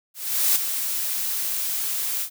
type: noise with ADSR envelope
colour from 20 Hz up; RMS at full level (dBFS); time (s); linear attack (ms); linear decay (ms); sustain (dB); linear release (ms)
blue; -18; 0.14-2.3; 420; 4; -8; 82
effects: none